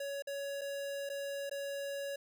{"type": "tone with dropouts", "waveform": "square", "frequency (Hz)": 560, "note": "C#5", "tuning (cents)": 18, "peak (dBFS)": -38, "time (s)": [0, 2.16], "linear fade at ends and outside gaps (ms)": 5, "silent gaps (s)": [[0.223, 0.271], [0.612, 0.615], [1.092, 1.098], [1.496, 1.512]], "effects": []}